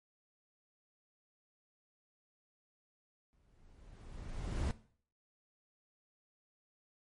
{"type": "noise with exponential growth", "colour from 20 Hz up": "brown", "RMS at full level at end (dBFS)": -32, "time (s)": [3.33, 4.71], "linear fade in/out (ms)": 0, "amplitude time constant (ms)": 300, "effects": ["noise-tail reverb RT60 0.5 s tail -17 dB re dry", "MP3 48 kbps"]}